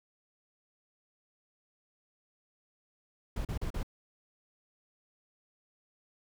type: noise bursts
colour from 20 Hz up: brown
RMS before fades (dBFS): -34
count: 4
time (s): 3.36-3.831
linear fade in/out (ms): 5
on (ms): 90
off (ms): 37
effects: none